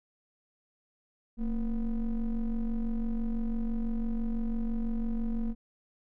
triangle ring-modulated tone, 125 Hz, B2, 21 cents sharp, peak -23 dBFS, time 1.37-5.55 s, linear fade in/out 50 ms, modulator 102 Hz, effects none

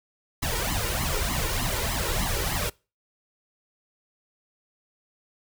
pink noise with flanger, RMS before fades -27 dBFS, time 0.42-2.7 s, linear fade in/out 10 ms, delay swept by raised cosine 0.97 to 2.17 ms, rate 3.3 Hz, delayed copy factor +0.9, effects noise-tail reverb RT60 0.3 s tail -24 dB re dry

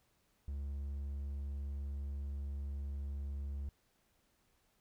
triangle tone, 70.1 Hz, C#2, 20 cents sharp, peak -36 dBFS, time 0.48-3.69 s, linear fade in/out 0 ms, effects pink hiss -75 dBFS RMS until 4.8 s

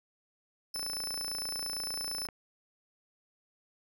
sawtooth tone, 5274 Hz, E8, in tune, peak -32 dBFS, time 0.74-2.27 s, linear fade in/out 5 ms
click train, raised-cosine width 0.5 ms, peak -27 dBFS, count 45, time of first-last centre 0.76-2.288 s, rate 28.8 Hz
effects none

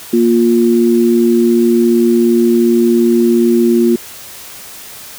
sine tone pair together, 234.5 / 351.8 Hz, A#3 / F4, +11 / +13 cents, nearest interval perfect fifth, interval 702 cents, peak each -10 dBFS, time 0.13-3.96 s, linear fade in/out 5 ms, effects white hiss -32 dBFS RMS until 5.18 s

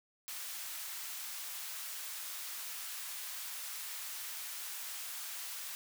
white high-pass noise, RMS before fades -43 dBFS, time 0.28-5.75 s, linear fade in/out 0 ms, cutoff 1000 Hz, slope 12 dB/octave, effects none

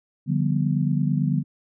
sine chord, G dominant seventh, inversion second, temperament just, 147 / 176.4 / 196 / 245 Hz, D3 / F3 / G3 / B3, +2 / +18 / 0 / -14 cents, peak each -22 / -26 / -27 / -27 dBFS, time 0.26-1.44 s, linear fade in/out 50 ms, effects none

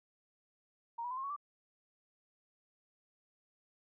sine tone with pitch steps, 932.3 / 975.3 / 1020.2 / 1067.2 / 1116.4 / 1167.9 Hz, A#5 / B5 / C6 / C6 / C#6 / D6, 0 / -22 / -44 / +34 / +12 / -10 cents, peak -37 dBFS, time 0.98-1.364 s, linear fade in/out 10 ms, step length 64 ms, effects none

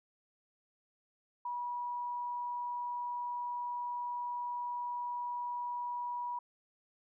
sine tone, 970 Hz, B5, 31 cents flat, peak -35 dBFS, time 1.45-6.39 s, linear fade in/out 5 ms, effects none

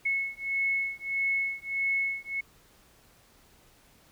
sine beating tone pair, 2192 / 2193.6 Hz, C#7 / C#7, -20 / -19 cents, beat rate 1.6 Hz, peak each -30 dBFS, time 0.05-2.41 s, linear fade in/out 10 ms, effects pink hiss -60 dBFS RMS until 4.11 s

